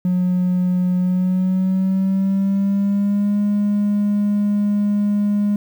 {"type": "tone with pitch glide", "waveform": "triangle", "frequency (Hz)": [181.1, 205.6], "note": ["F#3", "G#3"], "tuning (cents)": [-37, -17], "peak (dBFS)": -12, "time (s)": [0.05, 5.56], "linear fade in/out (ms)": 2, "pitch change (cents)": 220, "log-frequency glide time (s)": [0.98, 3.39], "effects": ["tanh soft clip ceiling -10 dBFS", "8-bit"]}